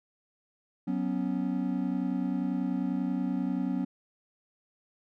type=chord; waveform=triangle; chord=F# suspended fourth; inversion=none; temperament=equal; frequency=185 / 246.9 / 277.2 Hz; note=F#3 / B3 / C#4; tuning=0 / 0 / 0 cents; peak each=-30 dBFS; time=0.87-3.85 s; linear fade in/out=10 ms; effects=none